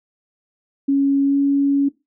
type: tone with pitch glide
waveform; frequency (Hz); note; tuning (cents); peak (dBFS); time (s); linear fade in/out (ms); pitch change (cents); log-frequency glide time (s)
sine; 277.2 to 279.8; C#4 to C#4; 0 to +16; -13; 0.88-1.89; 10; +16; 1.24-1.37
effects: noise-tail reverb RT60 0.2 s tail -17 dB re dry